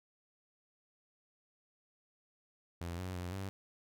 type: tone with pitch steps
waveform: sawtooth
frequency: 85.8 / 92 / 89 / 96.7 Hz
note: F2 / F#2 / F2 / G2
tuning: -30 / -9 / +33 / -23 cents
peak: -35 dBFS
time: 2.81-3.49 s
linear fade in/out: 0 ms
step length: 170 ms
effects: none